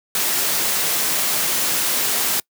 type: noise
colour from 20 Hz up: white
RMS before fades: -20 dBFS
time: 0.15-2.4 s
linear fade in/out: 2 ms
effects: noise-tail reverb RT60 0.1 s tail -26 dB re dry + high-pass 150 Hz 12 dB/octave